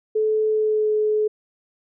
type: tone with pitch glide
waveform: sine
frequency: 433 to 427 Hz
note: A4 to G#4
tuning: -28 to +48 cents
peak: -17 dBFS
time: 0.15-1.28 s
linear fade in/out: 10 ms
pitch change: -24 cents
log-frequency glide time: 0.48-0.93 s
effects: none